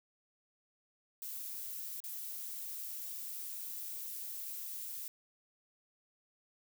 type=noise with dropouts; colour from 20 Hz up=violet; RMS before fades=-43 dBFS; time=1.22-5.08 s; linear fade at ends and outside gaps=1 ms; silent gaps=2.003-2.039 s; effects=none